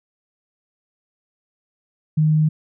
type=tone; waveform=sine; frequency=154.7 Hz; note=D#3; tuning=10 cents flat; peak=-13 dBFS; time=2.17-2.49 s; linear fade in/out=10 ms; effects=none